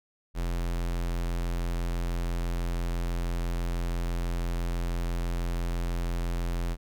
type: tone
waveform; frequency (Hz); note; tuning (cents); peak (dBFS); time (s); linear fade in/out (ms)
square; 43.03; F1; -25; -28; 0.34-6.77; 50
effects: none